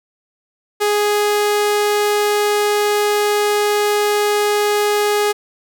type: tone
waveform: sawtooth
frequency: 415.3 Hz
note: G#4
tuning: in tune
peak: -10 dBFS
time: 0.8-5.33 s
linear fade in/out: 20 ms
effects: none